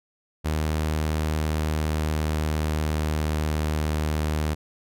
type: tone with pitch glide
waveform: sawtooth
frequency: 77.5 to 76.7 Hz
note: D#2 to D#2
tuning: -6 to -24 cents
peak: -19 dBFS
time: 0.44-4.55 s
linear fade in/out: 20 ms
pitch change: -18 cents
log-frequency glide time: 1.18-3.92 s
effects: none